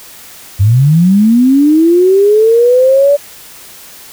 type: linear sweep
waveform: sine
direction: up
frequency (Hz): 92.5 to 580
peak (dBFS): -4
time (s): 0.59-3.17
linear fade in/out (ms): 20
effects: white hiss -34 dBFS RMS until 4.12 s